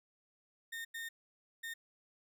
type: tone bursts at uneven times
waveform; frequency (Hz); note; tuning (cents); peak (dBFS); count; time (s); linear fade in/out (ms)
35% pulse; 1832; A#6; -31; -39; 3; 0.72-0.85 / 0.94-1.09 / 1.63-1.74; 10
effects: none